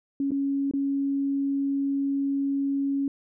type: tone with dropouts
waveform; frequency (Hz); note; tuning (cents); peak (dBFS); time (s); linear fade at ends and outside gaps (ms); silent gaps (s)
sine; 277.2; C#4; 0; -23; 0.2-3.08; 2; 0.308-0.317 / 0.712-0.736
effects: none